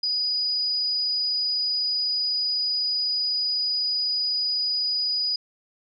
sine tone, 4936 Hz, D#8, 15 cents flat, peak -22 dBFS, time 0.03-5.36 s, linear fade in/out 5 ms, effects none

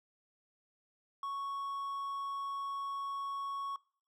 triangle tone, 1109 Hz, C#6, in tune, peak -34 dBFS, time 1.23-3.76 s, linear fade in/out 2 ms, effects noise-tail reverb RT60 0.5 s tail -24 dB re dry

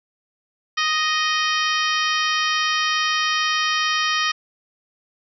harmonic tone, 622.3 Hz, D#5, in tune, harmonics 2 / 3 / 4 / 5 / 6 / 7 / 8 / 9, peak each -23 / -24 / -27 / -26 / -31 / -33 / -31 / -30 dBFS, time 0.77-4.32 s, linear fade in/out 10 ms, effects none

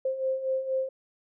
sine beating tone pair, 523.3 / 527.5 Hz, C5 / C5, 0 / +14 cents, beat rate 4.2 Hz, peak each -33 / -27 dBFS, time 0.05-0.89 s, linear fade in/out 5 ms, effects none

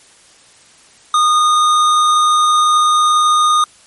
sine tone with tanh clipping, 1228 Hz, D#6, 23 cents flat, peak -11 dBFS, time 1.14-3.64 s, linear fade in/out 2 ms, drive 18 dB, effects white hiss -46 dBFS RMS until 3.86 s + MP3 48 kbps

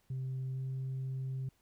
sine tone with pitch glide, 130.81 to 131.87 Hz, C3 to C3, 0 to +14 cents, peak -33 dBFS, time 0.1-1.49 s, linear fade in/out 5 ms, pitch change +14 cents, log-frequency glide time 0.53-0.59 s, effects tanh soft clip ceiling -33 dBFS + pink hiss -73 dBFS RMS until 1.61 s

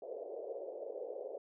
pink band-pass noise, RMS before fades -44 dBFS, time 0.02-1.38 s, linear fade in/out 2 ms, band 420 to 610 Hz, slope 48 dB/octave, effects none

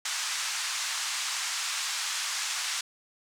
white band-pass noise, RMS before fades -32 dBFS, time 0.05-2.81 s, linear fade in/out 5 ms, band 960 to 7700 Hz, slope 24 dB/octave, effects none

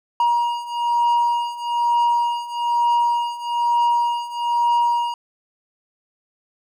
triangle beating tone pair, 949 / 950.1 Hz, A#5 / A#5, +31 / +33 cents, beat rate 1.1 Hz, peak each -20 / -17 dBFS, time 0.2-5.14 s, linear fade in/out 2 ms, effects none

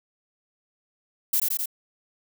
violet noise with echo, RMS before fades -22 dBFS, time 1.33-1.4 s, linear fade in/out 5 ms, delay 86 ms, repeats 3, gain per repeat -2 dB, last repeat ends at 1.658 s, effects none

